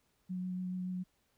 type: tone with vibrato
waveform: sine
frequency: 182.9 Hz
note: F#3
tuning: 20 cents flat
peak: -35 dBFS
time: 0.29-1.04 s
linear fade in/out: 20 ms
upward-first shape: sine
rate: 7 Hz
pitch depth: 11 cents each way
effects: pink hiss -75 dBFS RMS until 1.37 s